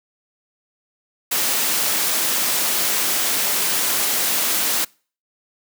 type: noise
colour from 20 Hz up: white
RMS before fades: -20 dBFS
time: 1.31-4.85 s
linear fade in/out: 10 ms
effects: noise-tail reverb RT60 0.4 s tail -26 dB re dry + high-pass 200 Hz 12 dB/octave